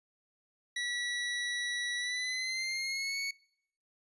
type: tone with pitch glide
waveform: 25% pulse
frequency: 1942 to 2218 Hz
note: B6 to C#7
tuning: -30 to 0 cents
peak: -29 dBFS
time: 0.76-3.31 s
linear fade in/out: 5 ms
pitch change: +230 cents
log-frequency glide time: 1.96-3.18 s
effects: noise-tail reverb RT60 0.7 s tail -24 dB re dry + resampled to 24000 Hz